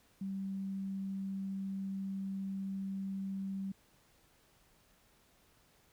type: tone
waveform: sine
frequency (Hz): 193.9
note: G3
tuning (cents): -19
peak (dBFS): -36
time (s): 0.21-3.72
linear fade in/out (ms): 5
effects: pink hiss -68 dBFS RMS until 5.92 s